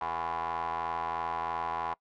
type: ring-modulated tone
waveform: 25% pulse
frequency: 83 Hz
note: E2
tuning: 12 cents sharp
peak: -25 dBFS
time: 0.01-1.94 s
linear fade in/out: 5 ms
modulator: 913 Hz
effects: noise-tail reverb RT60 0.1 s tail -22 dB re dry + low-pass 3000 Hz 12 dB/octave